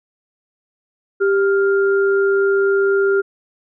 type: tone pair together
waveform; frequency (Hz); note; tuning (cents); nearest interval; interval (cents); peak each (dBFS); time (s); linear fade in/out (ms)
sine; 393.9 / 1402; G4 / F6; +8 / +6; octave + minor seventh; 2198; -13 / -21; 1.2-3.22; 20
effects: none